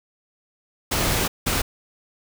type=noise bursts at uneven times; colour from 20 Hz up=pink; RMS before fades=-22 dBFS; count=2; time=0.91-1.28 / 1.46-1.62 s; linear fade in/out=10 ms; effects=none